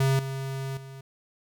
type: tone with level steps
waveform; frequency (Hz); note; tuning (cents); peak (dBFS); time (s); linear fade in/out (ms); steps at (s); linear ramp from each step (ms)
square; 134.8; C#3; -48; -21 / -31 / -41; 0-1.01; 5; 0.19 / 0.77; 2
effects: none